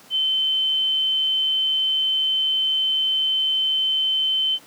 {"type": "tone", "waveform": "sine", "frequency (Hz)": 3074, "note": "G7", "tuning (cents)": -35, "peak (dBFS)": -18, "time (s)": [0.1, 4.59], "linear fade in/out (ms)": 50, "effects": ["pink hiss -48 dBFS RMS until 4.66 s", "high-pass 200 Hz 12 dB/octave"]}